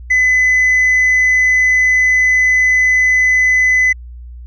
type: tone with tanh clipping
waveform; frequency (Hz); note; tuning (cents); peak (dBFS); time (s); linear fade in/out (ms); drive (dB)
triangle; 2013; B6; +33; -9; 0.1-3.93; 10; 6
effects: added 60 Hz sine -29 dBFS peak until 4.46 s